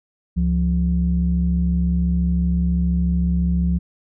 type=tone pair together; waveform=sine; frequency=69.3 / 175.13 Hz; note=C#2 / F3; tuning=0 / +5 cents; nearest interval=octave + major third; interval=1605 cents; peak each=-18 dBFS; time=0.36-3.79 s; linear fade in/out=20 ms; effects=tanh soft clip ceiling -9 dBFS